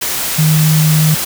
sine tone in noise, 155.56 Hz, D#3, in tune, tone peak -8 dBFS, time 0.38-1.15 s, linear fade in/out 10 ms, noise white, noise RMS -18 dBFS, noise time 0.01-1.25 s, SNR +7 dB, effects none

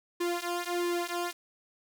sawtooth tone with flanger, 349.2 Hz, F4, in tune, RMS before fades -32 dBFS, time 0.2-1.33 s, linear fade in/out 10 ms, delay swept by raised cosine 1.5 to 3.4 ms, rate 1.5 Hz, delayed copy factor -0.95, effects none

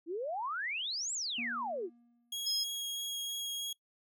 sine exponential two-way sweep, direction up then down, 311.1 to 7902 to 311.1 Hz, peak -34 dBFS, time 0.06-1.9 s, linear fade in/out 50 ms, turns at 1.13 s
triangle tone with exponential decay, 237.5 Hz, A#3, 33 cents sharp, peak -37 dBFS, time 1.38-2.49 s, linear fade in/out 5 ms, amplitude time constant 240 ms
sawtooth tone with vibrato, 3295 Hz, G#7, 14 cents flat, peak -33 dBFS, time 2.32-3.73 s, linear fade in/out 5 ms, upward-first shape triangle, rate 3.1 Hz, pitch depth 10 cents each way
sine tone, 5110 Hz, D#8, 45 cents sharp, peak -31 dBFS, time 2.46-2.64 s, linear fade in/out 10 ms
effects noise-tail reverb RT60 0.1 s tail -22 dB re dry

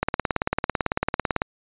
click train, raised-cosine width 0.5 ms, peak -6 dBFS, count 26, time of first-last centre 0.03-1.419 s, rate 18 Hz, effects resampled to 8000 Hz

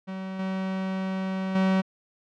45% pulse tone with level steps, 189.7 Hz, F#3, 43 cents sharp, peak -32 / -27 / -20 dBFS, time 0.07-1.82 s, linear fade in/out 20 ms, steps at 0.39 / 1.55 s, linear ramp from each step 5 ms, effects low-pass 3000 Hz 12 dB/octave

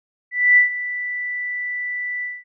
sine tone with ADSR envelope, 1975.5 Hz, B6, in tune, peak -8 dBFS, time 0.31-2.44 s, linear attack 260 ms, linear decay 120 ms, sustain -15 dB, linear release 210 ms, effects none

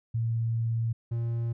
sine / triangle tone pair in turn, 114.6 / 116.74 Hz, A#2 / A#2, -29 / +3 cents, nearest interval unison, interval 32 cents, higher second, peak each -25 dBFS, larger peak neither, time 0.14-0.93 / 1.11-1.53 s, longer first, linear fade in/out 10 ms, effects none

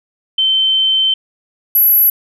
sine tone pair in turn, 3092 / 11674 Hz, G7 / F#9, -24 / -24 cents, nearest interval octave + major seventh, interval 2300 cents, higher second, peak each -10 / -7 dBFS, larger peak second, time 0.38-1.14 / 1.75-2.1 s, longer first, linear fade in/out 5 ms, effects none

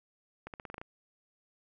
accelerating click train, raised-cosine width 0.5 ms, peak -27 dBFS, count 8, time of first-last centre 0.47-0.815 s, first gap 68 ms, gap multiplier 0.89, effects none

